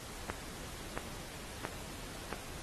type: click train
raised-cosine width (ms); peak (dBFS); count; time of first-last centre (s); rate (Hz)
0.5; -20; 4; 0.3-2.327; 1.48
effects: pink hiss -47 dBFS RMS until 2.62 s + AAC 32 kbps